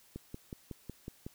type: click train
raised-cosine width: 3 ms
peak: -28 dBFS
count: 7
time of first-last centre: 0.16-1.265 s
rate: 5.43 Hz
effects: white hiss -63 dBFS RMS until 1.34 s